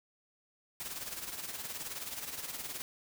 white noise with tremolo, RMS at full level -39 dBFS, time 0.8-2.82 s, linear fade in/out 0 ms, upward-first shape sine, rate 19 Hz, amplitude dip 60%, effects none

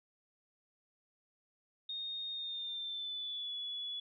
sine tone with pitch glide, 3697 to 3410 Hz, A#7 to G#7, -15 to +45 cents, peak -38 dBFS, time 1.89-4 s, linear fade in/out 5 ms, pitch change -140 cents, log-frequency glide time 2.32-3.52 s, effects none

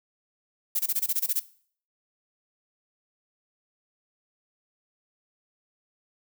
violet noise bursts, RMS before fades -25 dBFS, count 10, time 0.75-1.399 s, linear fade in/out 10 ms, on 46 ms, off 21 ms, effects noise-tail reverb RT60 0.5 s tail -18 dB re dry

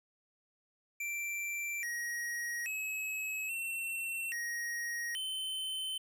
square tone with pitch steps, 2349 / 1892 / 2570 / 2706 / 1883 / 3067 Hz, D7 / A#6 / E7 / E7 / A#6 / G7, 0 / +25 / -45 / +45 / +17 / -38 cents, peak -36 dBFS, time 1-5.98 s, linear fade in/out 5 ms, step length 830 ms, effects none

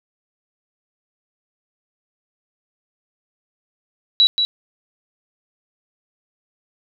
sine tone with echo, 3917 Hz, B7, 15 cents flat, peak -9 dBFS, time 4.2-4.27 s, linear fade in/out 0 ms, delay 180 ms, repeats 1, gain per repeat -6 dB, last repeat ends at 4.45 s, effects none

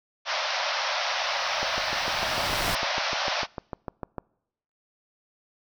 pink band-pass noise, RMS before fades -28 dBFS, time 0.25-3.47 s, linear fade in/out 50 ms, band 550 to 5800 Hz, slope 96 dB/octave
pink noise with exponential growth, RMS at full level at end -29 dBFS, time 0.91-2.75 s, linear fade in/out 2 ms, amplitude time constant 400 ms
click train, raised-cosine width 1 ms, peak -17 dBFS, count 18, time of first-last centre 1.63-4.183 s, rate 6.66 Hz
effects noise-tail reverb RT60 0.8 s tail -26 dB re dry

